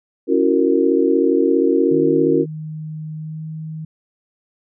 sine chord, F# dominant seventh, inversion second, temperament just, 277.5 / 333 / 370 / 462.5 Hz, C#4 / E4 / F#4 / A#4, +2 / +18 / 0 / -14 cents, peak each -18 dBFS, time 0.27-2.46 s, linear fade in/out 50 ms
sine tone with pitch glide, 155.56 to 157.55 Hz, D#3 to D#3, 0 to +22 cents, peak -26 dBFS, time 1.91-3.85 s, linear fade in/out 5 ms, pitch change +22 cents, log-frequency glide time 3.16-3.44 s
effects none

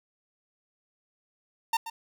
45% pulse tone with echo, 910 Hz, A#5, 42 cents flat, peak -23 dBFS, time 1.73-1.77 s, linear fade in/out 5 ms, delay 130 ms, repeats 1, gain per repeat -12 dB, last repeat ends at 1.9 s, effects none

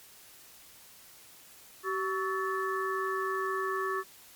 sine tone cluster, 383.1 / 1124 / 1305 / 1749 Hz, G4 / C#6 / E6 / A6, -40 / +24 / -18 / -11 cents, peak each -33 / -33 / -39 / -36 dBFS, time 1.83-4.04 s, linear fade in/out 50 ms, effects white hiss -54 dBFS RMS until 4.35 s + MP3 96 kbps

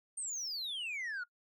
sine exponential sweep, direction down, 8910 to 1396.9 Hz, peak -34 dBFS, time 0.17-1.24 s, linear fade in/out 10 ms, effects noise-tail reverb RT60 0.1 s tail -23 dB re dry + tanh soft clip ceiling -36 dBFS

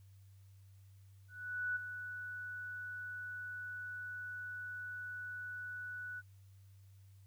sine tone with ADSR envelope, 1480 Hz, F#6, in tune, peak -33 dBFS, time 1.28-6.22 s, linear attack 480 ms, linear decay 13 ms, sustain -9 dB, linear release 35 ms, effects added 97 Hz sine -57 dBFS peak until 7.26 s + white hiss -75 dBFS RMS until 7.26 s

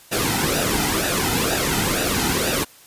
pink noise with flanger, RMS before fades -21 dBFS, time 0.11-2.65 s, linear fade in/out 20 ms, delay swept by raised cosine 0.92 to 1.82 ms, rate 2.1 Hz, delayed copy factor -0.65, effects white hiss -48 dBFS RMS until 2.86 s + resampled to 32000 Hz

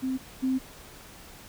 sine tone pair in turn, 261 / 261 Hz, C4 / C4, -4 / -4 cents, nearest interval unison, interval 0 cents, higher neither, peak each -26 / -23 dBFS, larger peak second, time 0.02-0.18 / 0.42-0.59 s, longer second, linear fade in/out 20 ms, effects pink hiss -48 dBFS RMS until 1.48 s

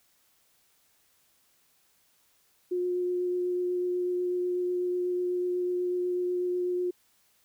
sine tone with vibrato, 358.6 Hz, F4, 46 cents sharp, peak -26 dBFS, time 2.71-6.91 s, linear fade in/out 10 ms, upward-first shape triangle, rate 8.1 Hz, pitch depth 11 cents each way, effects white hiss -67 dBFS RMS until 7.44 s

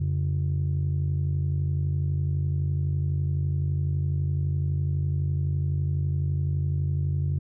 sine tone pair together, 88.6 / 140.52 Hz, F2 / C#3, +25 / +24 cents, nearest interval minor sixth, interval 799 cents, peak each -24 dBFS, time 0-7.39 s, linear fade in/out 10 ms, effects tanh soft clip ceiling -19 dBFS

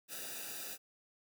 white noise with comb filter, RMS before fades -44 dBFS, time 0.08-0.78 s, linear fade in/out 50 ms, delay 0.93 ms, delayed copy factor -1, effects none

